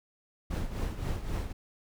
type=noise with tremolo; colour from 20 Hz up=brown; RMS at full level=-30 dBFS; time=0.5-1.53 s; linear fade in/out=10 ms; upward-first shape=triangle; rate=3.8 Hz; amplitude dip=70%; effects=none